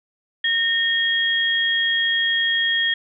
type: tone pair together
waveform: sine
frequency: 1836 / 3271 Hz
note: A#6 / G#7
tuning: -27 / -27 cents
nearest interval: minor seventh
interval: 1000 cents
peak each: -20 dBFS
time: 0.44-2.94 s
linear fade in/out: 5 ms
effects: none